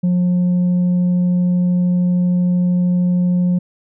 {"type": "tone with tanh clipping", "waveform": "triangle", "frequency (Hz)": 178.7, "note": "F3", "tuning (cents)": 40, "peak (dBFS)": -13, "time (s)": [0.03, 3.59], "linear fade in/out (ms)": 10, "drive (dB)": 7, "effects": []}